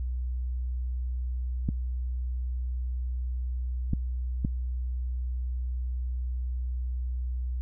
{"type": "clicks", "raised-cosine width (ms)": 5, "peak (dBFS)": -13, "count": 3, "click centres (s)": [1.689, 3.934, 4.449], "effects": ["added 62 Hz sine -28 dBFS peak until 7.61 s"]}